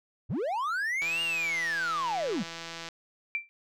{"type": "linear two-way sweep", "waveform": "triangle", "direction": "up then down", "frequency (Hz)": [69.4, 2855, 140.8], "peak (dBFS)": -26, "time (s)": [0.29, 2.44], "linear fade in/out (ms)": 20, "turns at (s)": 1.22}
{"type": "click train", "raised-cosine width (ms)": 0.2, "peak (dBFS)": -22, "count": 311, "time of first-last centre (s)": [1.02, 2.887], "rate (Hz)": 166}
{"type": "tone with exponential decay", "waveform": "sine", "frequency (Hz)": 2349, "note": "D7", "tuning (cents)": 0, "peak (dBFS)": -24, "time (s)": [3.35, 3.49], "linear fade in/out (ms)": 0, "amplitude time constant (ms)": 30}
{"effects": []}